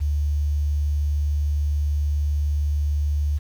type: tone with quantisation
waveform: sine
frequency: 73.4 Hz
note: D2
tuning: in tune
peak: -19 dBFS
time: 0-3.39 s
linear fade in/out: 20 ms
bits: 8
effects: none